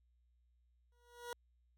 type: tone with exponential growth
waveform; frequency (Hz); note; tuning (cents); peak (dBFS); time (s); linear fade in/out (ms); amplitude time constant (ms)
20% pulse; 480.7; B4; -47; -36; 0.92-1.33; 2; 88
effects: added 60 Hz sine -70 dBFS peak until 1.77 s